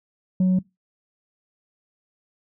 sine tone, 185 Hz, F#3, in tune, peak -13 dBFS, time 0.4-0.59 s, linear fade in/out 5 ms, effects noise-tail reverb RT60 0.2 s tail -23 dB re dry + tanh soft clip ceiling -15 dBFS

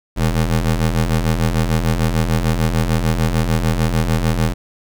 25% pulse ring-modulated tone, 82.3 Hz, E2, 2 cents flat, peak -8 dBFS, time 0.16-4.54 s, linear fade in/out 20 ms, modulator 37.8 Hz, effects none

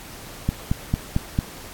click train, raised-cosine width 5 ms, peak -7 dBFS, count 5, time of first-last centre 0.49-1.389 s, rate 4.45 Hz, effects pink hiss -40 dBFS RMS until 1.73 s + AAC 64 kbps

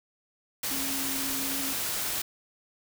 sine tone in noise, 271.2 Hz, C#4, 38 cents flat, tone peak -36 dBFS, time 0.71-1.73 s, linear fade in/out 5 ms, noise white, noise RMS -31 dBFS, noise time 0.63-2.22 s, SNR -8 dB, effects none

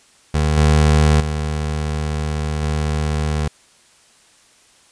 25% pulse tone with level steps, 76 Hz, D#2, 40 cents flat, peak -11 / -7 / -16 / -14 dBFS, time 0.34-3.48 s, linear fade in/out 5 ms, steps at 0.57 / 1.2 / 2.62 s, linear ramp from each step 10 ms, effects white hiss -52 dBFS RMS until 4.91 s + resampled to 22050 Hz

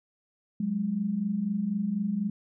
sine tone pair together, 183.64 / 207.7 Hz, F#3 / G#3, -13 / 0 cents, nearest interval major second, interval 213 cents, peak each -32 / -27 dBFS, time 0.6-2.3 s, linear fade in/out 5 ms, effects none

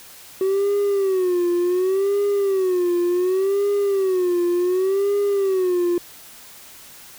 triangle tone with vibrato, 376.6 Hz, F#4, 31 cents sharp, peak -14 dBFS, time 0.41-5.98 s, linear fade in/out 2 ms, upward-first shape sine, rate 0.68 Hz, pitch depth 130 cents each way, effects tanh soft clip ceiling -11 dBFS + white hiss -43 dBFS RMS until 7.18 s

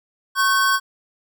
square tone pair together, 1097 / 1532.2 Hz, C#6 / G6, -18 / -40 cents, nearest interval tritone, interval 578 cents, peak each -19 dBFS, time 0.35-0.8 s, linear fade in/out 50 ms, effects none

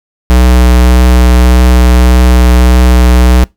square tone with vibrato, 61.74 Hz, B1, in tune, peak -3 dBFS, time 0.3-3.44 s, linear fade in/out 0 ms, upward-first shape triangle, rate 1.7 Hz, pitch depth 13 cents each way, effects noise-tail reverb RT60 0.2 s tail -24 dB re dry

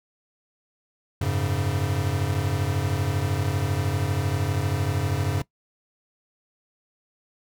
square chord, F# suspended second, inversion none, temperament equal with one note detuned, 91.07 / 103.83 / 138.59 Hz, F#2 / G#2 / C#3, -27 / 0 / 0 cents, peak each -28 dBFS, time 1.21-5.42 s, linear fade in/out 5 ms, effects noise-tail reverb RT60 0.1 s tail -20 dB re dry

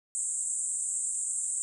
pink band-pass noise, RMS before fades -32 dBFS, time 0.15-1.62 s, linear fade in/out 0 ms, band 7400 to 8900 Hz, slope 96 dB/octave, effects none

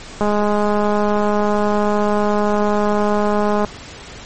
click train, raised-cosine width 1 ms, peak -5 dBFS, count 716, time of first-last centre 0.21-3.647 s, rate 208 Hz, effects pink hiss -35 dBFS RMS until 4.25 s + MP3 32 kbps

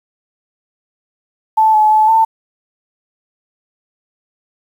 sine tone with pitch steps, 876 / 857 / 864 / 893 Hz, A5 / A5 / A5 / A5, -8 / -46 / -32 / +25 cents, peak -7 dBFS, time 1.57-2.25 s, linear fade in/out 10 ms, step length 170 ms, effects 7-bit

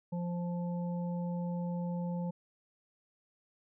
harmonic tone, 174.61 Hz, F3, in tune, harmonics 1 / 3 / 5, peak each -33 / -43 / -47 dBFS, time 0.12-2.31 s, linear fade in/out 10 ms, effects none

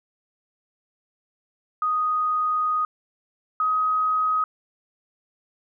sine tone pair in turn, 1244.5 / 1261.1 Hz, D#6 / D#6, 0 / +23 cents, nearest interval unison, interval 23 cents, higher second, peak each -20 / -19 dBFS, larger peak second, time 1.82-2.85 / 3.6-4.44 s, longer first, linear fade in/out 2 ms, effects none

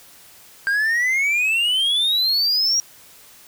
triangle exponential sweep, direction up, 1580 to 5730 Hz, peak -15 dBFS, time 0.67-2.8 s, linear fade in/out 0 ms, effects white hiss -47 dBFS RMS until 3.47 s

